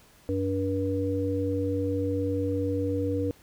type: harmonic tone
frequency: 96.1 Hz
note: G2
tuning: 34 cents flat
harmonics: 1 / 3 / 5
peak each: -30 / -29 / -29 dBFS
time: 0.29-3.31 s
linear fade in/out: 0 ms
effects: pink hiss -57 dBFS RMS until 3.42 s